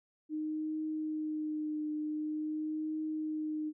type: tone with vibrato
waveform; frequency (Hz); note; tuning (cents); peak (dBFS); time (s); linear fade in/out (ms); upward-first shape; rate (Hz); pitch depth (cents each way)
sine; 307.5; D#4; -20; -33; 0.29-3.73; 50; triangle; 0.46; 24
effects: none